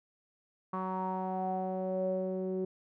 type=tone with low-pass filter sweep; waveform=sawtooth; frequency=187.1 Hz; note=F#3; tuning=20 cents sharp; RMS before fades=-34 dBFS; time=0.73-2.65 s; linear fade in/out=5 ms; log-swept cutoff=1100 to 420 Hz; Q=7.3; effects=none